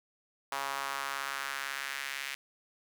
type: tone with high-pass filter sweep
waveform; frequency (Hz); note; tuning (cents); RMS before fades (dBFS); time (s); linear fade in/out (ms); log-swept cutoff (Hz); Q
sawtooth; 138; C#3; -7; -37; 0.52-2.35; 2; 950 to 2100; 2
effects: none